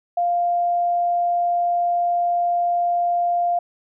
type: tone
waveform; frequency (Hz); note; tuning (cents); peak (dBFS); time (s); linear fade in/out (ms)
sine; 698.5; F5; 0; -17; 0.17-3.59; 5
effects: none